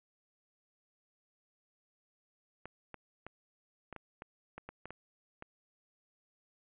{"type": "clicks", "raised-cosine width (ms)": 0.5, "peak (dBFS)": -29, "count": 11, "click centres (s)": [2.656, 2.943, 3.266, 3.927, 3.963, 4.221, 4.58, 4.69, 4.856, 4.906, 5.424], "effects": ["resampled to 8000 Hz", "10-bit"]}